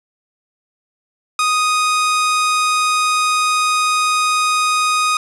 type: tone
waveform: sawtooth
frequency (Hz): 1244.5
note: D#6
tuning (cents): 0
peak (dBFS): -10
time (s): 1.39-5.17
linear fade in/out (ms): 2
effects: resampled to 24000 Hz + 7-bit